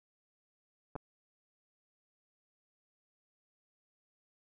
clicks, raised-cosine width 1 ms, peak -27 dBFS, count 2, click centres 0.955 / 0.962 s, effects none

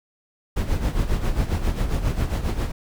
brown noise with tremolo, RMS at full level -20 dBFS, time 0.56-2.72 s, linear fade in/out 10 ms, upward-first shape sine, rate 7.4 Hz, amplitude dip 65%, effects none

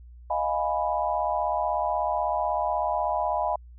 sine chord, F half-diminished seventh, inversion third, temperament equal, 622.3 / 698.5 / 830.6 / 987.8 Hz, Eb5 / F5 / Ab5 / Cb6, 0 / 0 / 0 / 0 cents, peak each -29 dBFS, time 0.3-3.56 s, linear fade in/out 5 ms, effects added 60 Hz sine -44 dBFS peak until 3.78 s

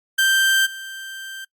30% pulse tone with level steps, 1568 Hz, G6, in tune, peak -12 / -29 dBFS, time 0.18-1.45 s, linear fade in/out 10 ms, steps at 0.65 s, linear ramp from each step 20 ms, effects noise-tail reverb RT60 0.1 s tail -22 dB re dry + Opus 48 kbps

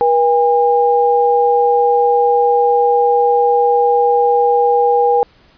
sine tone pair together, 481.2 / 810 Hz, B4 / G#5, -45 / -43 cents, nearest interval major sixth, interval 902 cents, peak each -12 dBFS, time 0.01-5.23 s, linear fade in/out 0 ms, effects pink hiss -50 dBFS RMS until 5.57 s + resampled to 11025 Hz

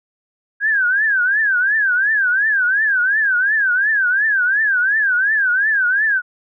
sine tone with vibrato, 1600 Hz, G6, 35 cents sharp, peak -13 dBFS, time 0.6-6.22 s, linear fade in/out 50 ms, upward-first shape triangle, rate 2.8 Hz, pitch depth 210 cents each way, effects none

